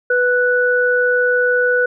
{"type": "tone pair together", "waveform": "sine", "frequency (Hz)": [493.9, 1480], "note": ["B4", "F#6"], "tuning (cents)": [0, 0], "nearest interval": "octave + perfect fifth", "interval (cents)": 1900, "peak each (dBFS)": -15, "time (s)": [0.1, 1.86], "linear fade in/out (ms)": 5, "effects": []}